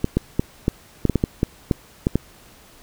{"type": "clicks", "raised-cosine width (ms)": 3, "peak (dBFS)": -4, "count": 12, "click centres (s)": [0.044, 0.17, 0.395, 0.681, 1.053, 1.097, 1.157, 1.239, 1.431, 1.712, 2.069, 2.156], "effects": ["pink hiss -49 dBFS RMS until 2.82 s"]}